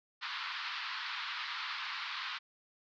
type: band-pass noise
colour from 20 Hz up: pink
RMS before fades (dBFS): -40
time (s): 0.21-2.39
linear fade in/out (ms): 20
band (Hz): 1000 to 4600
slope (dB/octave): 48
effects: none